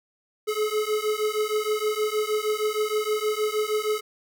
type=beating tone pair; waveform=square; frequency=423.9 / 430.3 Hz; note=G#4 / A4; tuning=+35 / -39 cents; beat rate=6.4 Hz; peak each=-27 dBFS; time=0.47-4.01 s; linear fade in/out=20 ms; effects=none